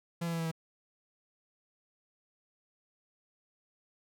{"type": "tone with pitch steps", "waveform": "45% pulse", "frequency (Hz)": [169.7, 167.85, 166.02, 164.2, 162.41], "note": ["F3", "E3", "E3", "E3", "E3"], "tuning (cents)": [-49, 32, 13, -6, -25], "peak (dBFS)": -32, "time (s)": [0.21, 0.515], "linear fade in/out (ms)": 10, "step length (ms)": 61, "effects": []}